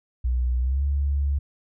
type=tone with pitch glide; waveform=sine; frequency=61.74 to 70.51 Hz; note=B1 to C#2; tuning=0 to +30 cents; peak=-20 dBFS; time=0.24-1.39 s; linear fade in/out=10 ms; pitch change=+230 cents; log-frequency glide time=0.6-0.83 s; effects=none